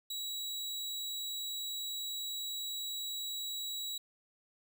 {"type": "tone", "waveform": "sawtooth", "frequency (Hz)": 3890, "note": "B7", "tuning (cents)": -27, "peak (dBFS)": -34, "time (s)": [0.1, 3.98], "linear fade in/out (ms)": 5, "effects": []}